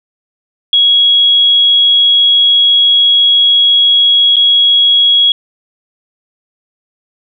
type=tone with dropouts; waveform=sine; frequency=3322 Hz; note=G#7; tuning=in tune; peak=-5 dBFS; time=0.73-5.32 s; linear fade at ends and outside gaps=2 ms; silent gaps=4.359-4.366 s; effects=none